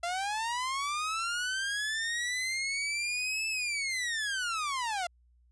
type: linear two-way sweep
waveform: sawtooth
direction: up then down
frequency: 676 to 2637 to 677 Hz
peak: -27 dBFS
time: 0.03-5.07 s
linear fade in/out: 5 ms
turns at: 3.48 s
effects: added 60 Hz sine -61 dBFS peak until 5.51 s + resampled to 22050 Hz